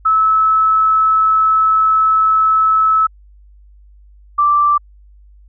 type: tone pair in turn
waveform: sine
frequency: 1301 / 1172.9 Hz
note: E6 / D6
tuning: -23 / -3 cents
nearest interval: major second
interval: 180 cents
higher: first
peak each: -9 dBFS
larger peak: neither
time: 0.05-3.07 / 4.38-4.78 s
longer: first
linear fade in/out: 10 ms
effects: added 50 Hz sine -41 dBFS peak until 5.48 s

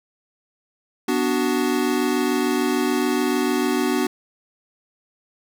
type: chord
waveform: square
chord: B minor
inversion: none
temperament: equal with one note detuned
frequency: 246.9 / 293.7 / 372.8 Hz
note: B3 / D4 / F#4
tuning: 0 / 0 / +13 cents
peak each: -24 dBFS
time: 1.08-4.07 s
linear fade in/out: 5 ms
effects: none

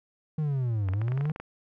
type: linear two-way sweep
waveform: triangle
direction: down then up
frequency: 158.3 to 91.7 to 158.3 Hz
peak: -23 dBFS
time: 0.38-1.32 s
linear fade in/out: 5 ms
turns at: 0.9 s
type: clicks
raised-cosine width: 0.5 ms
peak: -24 dBFS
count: 11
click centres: 0.887 / 0.936 / 1.016 / 1.082 / 1.12 / 1.176 / 1.21 / 1.255 / 1.298 / 1.361 / 1.4 s
effects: none

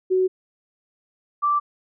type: tone pair in turn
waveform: sine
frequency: 372.7 / 1170.3 Hz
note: F#4 / D6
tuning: +13 / -6 cents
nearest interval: octave + minor sixth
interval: 1981 cents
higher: second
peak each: -16 / -17 dBFS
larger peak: first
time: 0.1-0.28 / 1.42-1.6 s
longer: neither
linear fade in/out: 20 ms
effects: none

